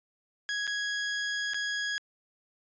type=tone with dropouts; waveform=sawtooth; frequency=1661.2 Hz; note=G#6; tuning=in tune; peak=-26 dBFS; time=0.49-1.98 s; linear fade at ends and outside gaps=0 ms; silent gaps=0.669-0.676 / 1.535-1.544 s; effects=resampled to 16000 Hz